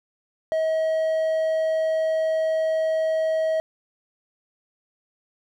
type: tone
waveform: triangle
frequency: 638 Hz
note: D#5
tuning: 43 cents sharp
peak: -18 dBFS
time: 0.52-3.6 s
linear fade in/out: 0 ms
effects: none